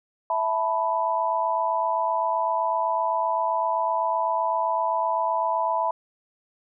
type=chord; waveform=sine; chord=E suspended fourth; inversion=none; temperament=equal; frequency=659.3 / 880 / 987.8 Hz; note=E5 / A5 / B5; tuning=0 / 0 / 0 cents; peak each=-27 / -27 / -24 dBFS; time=0.3-5.91 s; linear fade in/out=2 ms; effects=none